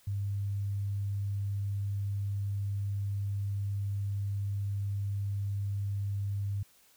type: tone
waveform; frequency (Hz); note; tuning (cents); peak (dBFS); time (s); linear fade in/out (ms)
sine; 100; G2; +35; -30; 0.07-6.63; 5
effects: white hiss -63 dBFS RMS until 6.96 s